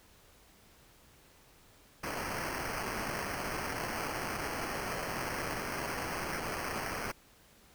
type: noise with sample-and-hold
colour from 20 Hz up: violet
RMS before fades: -37 dBFS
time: 2.03-7.12 s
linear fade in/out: 10 ms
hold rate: 3675 Hz
effects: pink hiss -61 dBFS RMS until 7.74 s